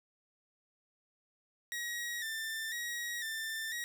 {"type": "tone with vibrato", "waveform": "sawtooth", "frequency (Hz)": 1841, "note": "A#6", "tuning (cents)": -22, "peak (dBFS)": -33, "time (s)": [1.72, 3.84], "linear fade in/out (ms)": 0, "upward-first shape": "square", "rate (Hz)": 1, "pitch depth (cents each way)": 55, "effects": []}